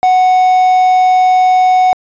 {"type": "tone with quantisation", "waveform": "triangle", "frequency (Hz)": 740, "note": "F#5", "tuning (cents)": 0, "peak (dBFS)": -4, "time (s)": [0.03, 1.93], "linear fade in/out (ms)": 0, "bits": 4, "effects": ["resampled to 16000 Hz"]}